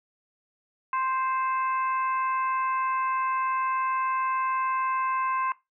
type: harmonic tone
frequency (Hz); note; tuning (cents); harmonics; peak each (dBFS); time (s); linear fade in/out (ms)
523.3; C5; 0; 2 / 3 / 4 / 5; -25 / -36 / -40 / -39; 0.93-5.52; 2
effects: noise-tail reverb RT60 0.2 s tail -18 dB re dry